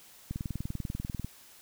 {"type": "click train", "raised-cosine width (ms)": 5, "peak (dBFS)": -22, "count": 20, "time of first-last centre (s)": [0.31, 1.246], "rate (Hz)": 20.3, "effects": ["white hiss -55 dBFS RMS until 1.61 s"]}